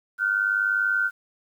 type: tone pair together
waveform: sine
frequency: 1415.7 / 1516 Hz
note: F6 / F#6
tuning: +23 / +42 cents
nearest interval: minor second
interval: 119 cents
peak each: -23 dBFS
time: 0.18-1.11 s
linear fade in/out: 50 ms
effects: 9-bit